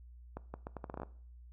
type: accelerating click train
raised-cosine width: 1 ms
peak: -27 dBFS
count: 11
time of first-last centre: 0.37-1.033 s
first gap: 170 ms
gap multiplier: 0.76
effects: noise-tail reverb RT60 0.5 s tail -19 dB re dry + added 60 Hz sine -51 dBFS peak until 1.52 s